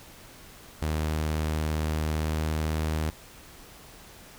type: tone with pitch glide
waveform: sawtooth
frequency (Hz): 77.6 to 78.09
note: D#2 to D#2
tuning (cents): -4 to +7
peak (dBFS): -22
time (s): 0.82-3.1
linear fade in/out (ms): 0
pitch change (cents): +11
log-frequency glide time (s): 2.06-2.42
effects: pink hiss -49 dBFS RMS until 4.38 s